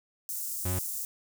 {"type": "high-pass noise", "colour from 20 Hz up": "white", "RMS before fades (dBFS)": -35, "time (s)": [0.29, 1.05], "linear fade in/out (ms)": 0, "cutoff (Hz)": 6600, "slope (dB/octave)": 24}
{"type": "tone", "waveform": "40% pulse", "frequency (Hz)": 91.3, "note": "F#2", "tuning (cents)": -23, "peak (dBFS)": -28, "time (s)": [0.65, 0.79], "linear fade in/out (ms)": 5}
{"effects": []}